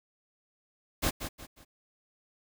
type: noise with echo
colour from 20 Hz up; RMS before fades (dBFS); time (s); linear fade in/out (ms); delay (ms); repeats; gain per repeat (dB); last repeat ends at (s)
pink; -28; 1.02-1.11; 20; 180; 3; -9; 1.65
effects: none